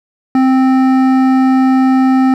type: tone with hard clipping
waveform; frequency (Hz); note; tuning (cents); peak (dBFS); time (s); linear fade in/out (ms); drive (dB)
sine; 261.6; C4; 0; -9; 0.35-2.34; 2; 12
effects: none